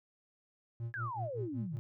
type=tone with tremolo; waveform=triangle; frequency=116.54 Hz; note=A#2; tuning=in tune; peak=-33 dBFS; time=0.8-1.79 s; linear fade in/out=0 ms; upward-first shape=sine; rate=5.3 Hz; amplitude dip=100%
type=exponential sweep; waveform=sine; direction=down; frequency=1694 to 135.9 Hz; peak=-37 dBFS; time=0.94-1.77 s; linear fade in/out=0 ms
effects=none